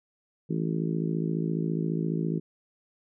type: harmonic tone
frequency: 54.6 Hz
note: A1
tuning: 13 cents flat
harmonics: 3 / 4 / 5 / 6 / 7 / 8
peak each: -28 / -34 / -35 / -35 / -36 / -41 dBFS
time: 0.49-2.4 s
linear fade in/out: 20 ms
effects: none